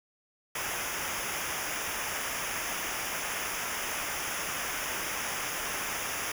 pink noise with comb filter, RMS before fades -34 dBFS, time 0.55-6.32 s, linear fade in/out 5 ms, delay 0.24 ms, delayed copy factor -0.85, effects none

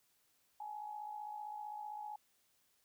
sine tone with amplitude modulation, 842 Hz, G#5, 24 cents sharp, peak -40 dBFS, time 0.6-2.16 s, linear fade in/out 5 ms, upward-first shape sine, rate 55.5 Hz, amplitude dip 60%, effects white hiss -75 dBFS RMS until 2.84 s

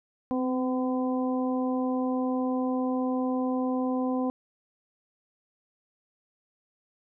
harmonic tone with a mistuned harmonic, 254.1 Hz, B3, 49 cents sharp, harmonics 1 / 2 / 3 / 4, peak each -26 / -32 / -36 / -38 dBFS, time 0.31-4.3 s, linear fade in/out 0 ms, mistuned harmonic 1, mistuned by +23 cents, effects none

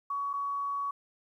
sine tone with dropouts, 1125 Hz, C#6, 25 cents sharp, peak -30 dBFS, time 0.1-0.91 s, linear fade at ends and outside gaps 5 ms, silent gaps 0.332-0.336 s, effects 11-bit

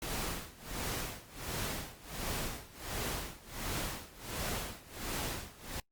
pink noise with tremolo, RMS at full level -36 dBFS, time 0.02-5.8 s, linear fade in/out 2 ms, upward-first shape sine, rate 1.4 Hz, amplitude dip 90%, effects noise-tail reverb RT60 0.1 s tail -25 dB re dry + Opus 48 kbps

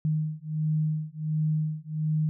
sine beating tone pair, 154.2 / 155.6 Hz, D#3 / D#3, -15 / 0 cents, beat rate 1.4 Hz, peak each -28 dBFS, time 0.05-2.29 s, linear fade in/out 0 ms, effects none

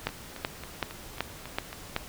two click trains, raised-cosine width 0.3 ms, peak -11 / -23 dBFS, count 6 / 7, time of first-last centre 0.07-1.964 / 0.09-1.729 s, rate 2.64 / 3.66 Hz, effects pink hiss -45 dBFS RMS until 2.08 s

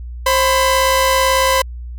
sawtooth tone pair together, 531 / 1003.9 Hz, C5 / B5, +25 / +28 cents, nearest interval major seventh, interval 1103 cents, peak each -11 dBFS, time 0.26-1.62 s, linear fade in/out 5 ms, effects added 60 Hz sine -26 dBFS peak until 1.98 s

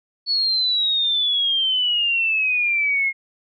sine exponential sweep, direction down, 4435 to 2140 Hz, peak -17 dBFS, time 0.26-3.13 s, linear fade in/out 50 ms, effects none

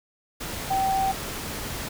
sine tone in noise, 772 Hz, G5, 27 cents flat, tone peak -21 dBFS, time 0.7-1.12 s, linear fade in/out 10 ms, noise pink, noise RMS -33 dBFS, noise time 0.4-1.89 s, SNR +9 dB, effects none

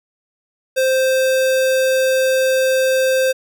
square tone, 523 Hz, C5, 1 cent flat, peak -14 dBFS, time 0.76-3.33 s, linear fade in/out 20 ms, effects none

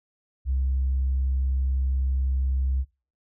sine tone, 66 Hz, C2, 16 cents sharp, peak -20 dBFS, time 0.45-2.85 s, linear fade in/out 50 ms, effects noise-tail reverb RT60 0.4 s tail -25 dB re dry + tanh soft clip ceiling -18 dBFS

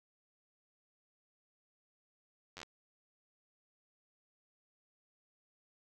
slowing click train, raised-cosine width 0.2 ms, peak -29 dBFS, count 6, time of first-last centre 2.57-2.631 s, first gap 10 ms, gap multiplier 1.1, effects none

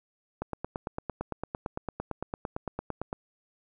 click train, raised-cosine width 1 ms, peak -18 dBFS, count 25, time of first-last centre 0.42-3.129 s, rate 8.86 Hz, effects none

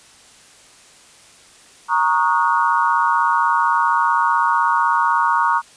sine chord, D# minor seventh, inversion second, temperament equal with one note detuned, 932.3 / 1108.7 / 1244.5 / 1448.7 Hz, A#5 / C#6 / D#6 / F#6, 0 / 0 / 0 / -37 cents, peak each -17 / -19 / -22 / -22 dBFS, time 1.88-5.62 s, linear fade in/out 50 ms, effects white hiss -47 dBFS RMS until 5.76 s + resampled to 22050 Hz

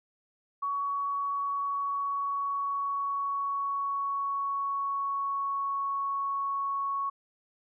sine tone with pitch glide, 1123 to 1108.8 Hz, C#6 to C#6, +22 to 0 cents, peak -28 dBFS, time 0.62-7.1 s, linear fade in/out 10 ms, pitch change -22 cents, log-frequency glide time 1.33-5.8 s, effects none

